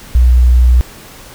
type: tone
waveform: sine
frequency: 61.5 Hz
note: B1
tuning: 7 cents flat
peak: -4 dBFS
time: 0.15-0.81 s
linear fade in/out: 0 ms
effects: pink hiss -35 dBFS RMS until 1.34 s